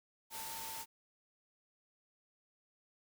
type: tone in noise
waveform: sine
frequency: 899 Hz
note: A5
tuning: 37 cents sharp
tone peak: -48 dBFS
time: 0.3-0.86 s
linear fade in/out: 50 ms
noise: white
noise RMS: -45 dBFS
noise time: 0.3-0.86 s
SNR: -6 dB
effects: none